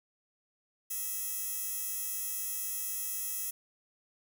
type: tone with high-pass filter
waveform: 15% pulse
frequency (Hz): 652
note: E5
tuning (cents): -19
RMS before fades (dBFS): -36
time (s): 0.9-3.51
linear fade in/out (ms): 10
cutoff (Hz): 11000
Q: 0.78
effects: none